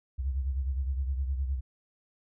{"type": "beating tone pair", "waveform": "sine", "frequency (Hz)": [66.2, 75.9], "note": ["C2", "D#2"], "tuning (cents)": [21, -42], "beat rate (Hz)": 9.7, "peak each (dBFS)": [-28, -37], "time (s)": [0.18, 1.61], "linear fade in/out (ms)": 20, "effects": []}